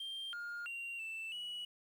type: tone with pitch steps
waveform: sine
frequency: 3177 / 1416 / 2761 / 2658 / 2929 Hz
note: G7 / F6 / F7 / E7 / F#7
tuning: +23 / +23 / -20 / +14 / -18 cents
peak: -38 dBFS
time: 0-1.65 s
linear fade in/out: 5 ms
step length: 330 ms
effects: tanh soft clip ceiling -40 dBFS + 11-bit